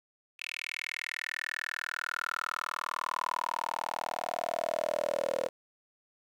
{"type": "tone with high-pass filter sweep", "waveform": "10% pulse", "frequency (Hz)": 40.03, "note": "D#1", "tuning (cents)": 50, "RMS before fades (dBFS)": -35, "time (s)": [0.39, 5.49], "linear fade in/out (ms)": 10, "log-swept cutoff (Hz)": [2500, 510], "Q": 6.6, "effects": ["low-pass 12000 Hz 12 dB/octave", "10-bit"]}